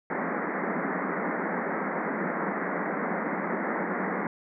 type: band-pass noise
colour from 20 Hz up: pink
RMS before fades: -30 dBFS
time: 0.1-4.27 s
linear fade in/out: 2 ms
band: 170 to 2100 Hz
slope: 96 dB/octave
effects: none